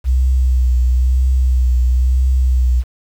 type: tone with vibrato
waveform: sine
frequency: 63 Hz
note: B1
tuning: 35 cents sharp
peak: -10 dBFS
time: 0.04-2.84 s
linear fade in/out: 50 ms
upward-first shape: triangle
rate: 1 Hz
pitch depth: 44 cents each way
effects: 7-bit